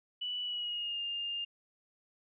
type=tone with pitch glide; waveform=sine; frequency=2960 to 2812 Hz; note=F#7 to F7; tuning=0 to +11 cents; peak=-34 dBFS; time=0.21-1.45 s; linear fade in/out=10 ms; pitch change=-89 cents; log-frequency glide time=0.42-1.01 s; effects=none